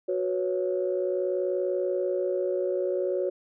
sine chord, F# suspended fourth, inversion none, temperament equal with one note detuned, 368.3 / 493.9 / 554.4 Hz, F#4 / B4 / C#5, -8 / 0 / 0 cents, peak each -27 / -33 / -28 dBFS, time 0.08-3.3 s, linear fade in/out 10 ms, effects tanh soft clip ceiling -15 dBFS

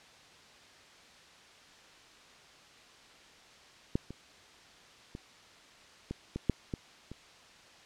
clicks, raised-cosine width 3 ms, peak -15 / -29 / -28 / -23 / -22 / -12 / -21 / -30 dBFS, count 8, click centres 3.955 / 4.106 / 5.151 / 6.11 / 6.36 / 6.497 / 6.738 / 7.116 s, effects white hiss -56 dBFS RMS until 7.85 s + low-pass 5000 Hz 12 dB/octave

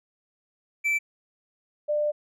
triangle / sine tone pair in turn, 2326 / 596.1 Hz, D7 / D5, -17 / +26 cents, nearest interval 2 octaves, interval 2357 cents, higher first, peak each -20 / -22 dBFS, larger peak first, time 0.84-0.99 / 1.88-2.12 s, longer second, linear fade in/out 20 ms, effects none

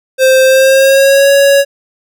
square tone with pitch glide, 523.3 to 557.6 Hz, C5 to C#5, 0 to +10 cents, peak -5 dBFS, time 0.18-1.65 s, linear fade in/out 50 ms, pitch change +110 cents, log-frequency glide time 0.44-1.31 s, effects none

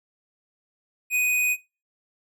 square tone, 2491 Hz, D#7, 1 cent sharp, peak -21 dBFS, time 1.1-1.57 s, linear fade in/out 50 ms, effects noise-tail reverb RT60 0.3 s tail -20 dB re dry

